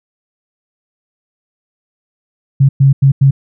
sine tone bursts at uneven times, 136.8 Hz, C#3, 23 cents flat, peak -4 dBFS, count 4, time 2.6-2.69 / 2.8-2.93 / 3.02-3.12 / 3.21-3.31 s, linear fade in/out 10 ms, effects none

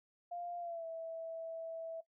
sine tone with pitch glide, 698.5 to 655.5 Hz, F5 to E5, 0 to -10 cents, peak -40 dBFS, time 0.31-2.01 s, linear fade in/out 10 ms, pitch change -110 cents, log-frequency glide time 0.59-0.86 s, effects noise-tail reverb RT60 0.1 s tail -19 dB re dry

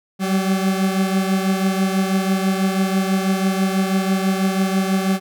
40% pulse beating tone pair, 189.8 / 195.9 Hz, F#3 / G3, +44 / -1 cents, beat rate 6.1 Hz, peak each -17 / -22 dBFS, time 0.19-5.2 s, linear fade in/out 50 ms, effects none

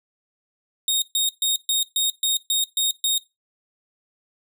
sawtooth tone bursts, 3716 Hz, A#7, 6 cents flat, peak -15 dBFS, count 9, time 0.88-3.18 s, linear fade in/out 2 ms, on 140 ms, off 130 ms, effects noise-tail reverb RT60 0.2 s tail -19 dB re dry

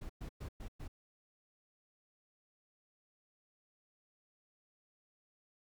brown noise bursts, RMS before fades -44 dBFS, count 5, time 0.01-0.88 s, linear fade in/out 10 ms, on 86 ms, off 110 ms, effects none

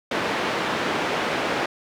pink band-pass noise, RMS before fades -25 dBFS, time 0.11-1.66 s, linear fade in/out 5 ms, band 280 to 2800 Hz, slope 12 dB/octave, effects none

